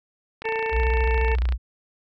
click train, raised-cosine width 0.3 ms, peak -18 dBFS, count 33, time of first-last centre 0.42-1.523 s, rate 29 Hz
harmonic tone, 446.1 Hz, A4, 24 cents sharp, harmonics 1 / 2 / 4 / 5 / 6, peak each -26 / -29 / -32 / -33 / -34 dBFS, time 0.44-1.36 s, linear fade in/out 20 ms
sine tone with vibrato, 60.8 Hz, B1, 26 cents flat, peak -19 dBFS, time 0.71-1.58 s, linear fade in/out 50 ms, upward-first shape triangle, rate 14 Hz, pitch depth 190 cents each way
effects none

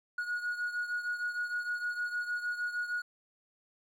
triangle beating tone pair, 1449 / 1455.5 Hz, F#6 / F#6, -37 / -29 cents, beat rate 6.5 Hz, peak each -31 / -36 dBFS, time 0.18-3.02 s, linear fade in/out 5 ms, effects tanh soft clip ceiling -26 dBFS

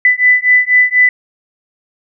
sine beating tone pair, 1993 / 1997.1 Hz, B6 / B6, +15 / +19 cents, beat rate 4.1 Hz, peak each -10 dBFS, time 0.05-1.09 s, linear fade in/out 2 ms, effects none

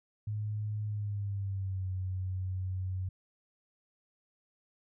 sine tone with pitch glide, 105.8 to 93.17 Hz, G#2 to F#2, +33 to +13 cents, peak -32 dBFS, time 0.27-3.09 s, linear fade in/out 5 ms, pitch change -220 cents, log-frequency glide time 0.85-1.89 s, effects none

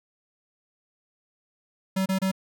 square tone bursts, 190.4 Hz, F#3, 50 cents sharp, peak -23 dBFS, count 3, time 1.96-2.316 s, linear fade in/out 10 ms, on 100 ms, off 28 ms, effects none

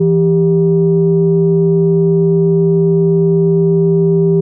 sine tone pair together, 166 / 394.8 Hz, E3 / G4, +12 / +12 cents, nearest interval octave + minor third, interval 1500 cents, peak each -10 dBFS, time 0-4.41 s, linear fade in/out 10 ms, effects tanh soft clip ceiling -1 dBFS

